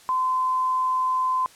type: tone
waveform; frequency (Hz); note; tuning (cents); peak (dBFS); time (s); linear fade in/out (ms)
sine; 1027; C6; -33; -20; 0.09-1.46; 0
effects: white hiss -51 dBFS RMS until 1.55 s + low-pass 10000 Hz 12 dB/octave